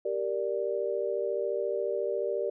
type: chord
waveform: sine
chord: G minor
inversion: none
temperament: equal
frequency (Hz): 392 / 466.2 / 587.3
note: G4 / Bb4 / D5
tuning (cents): 0 / 0 / 0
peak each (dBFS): -32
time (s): 0.05-2.5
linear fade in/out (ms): 5
effects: none